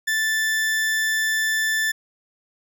40% pulse tone, 1760 Hz, A6, in tune, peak -19 dBFS, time 0.07-1.92 s, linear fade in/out 10 ms, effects none

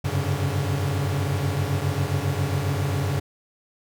45% pulse tone cluster, 92.4 / 100 / 136.6 / 143.7 Hz, F#2 / G2 / C#3 / D3, -2 / +35 / -25 / -37 cents, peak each -28 dBFS, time 0.04-3.2 s, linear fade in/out 10 ms, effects none

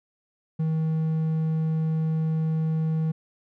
triangle tone, 159.1 Hz, D#3, 39 cents sharp, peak -20 dBFS, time 0.59-3.12 s, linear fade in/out 10 ms, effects none

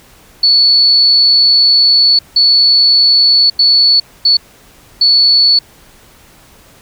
sine tone bursts at uneven times, 4435 Hz, C#8, in tune, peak -5 dBFS, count 5, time 0.43-2.19 / 2.36-3.5 / 3.59-4 / 4.25-4.37 / 5.01-5.59 s, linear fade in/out 5 ms, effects pink hiss -43 dBFS RMS until 6.81 s

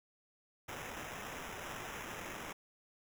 violet noise with sample-and-hold, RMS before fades -45 dBFS, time 0.68-2.53 s, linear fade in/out 10 ms, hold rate 4410 Hz, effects none

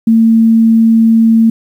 sine tone, 225.8 Hz, A3, 45 cents sharp, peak -4 dBFS, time 0.07-1.5 s, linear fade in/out 5 ms, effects 7-bit

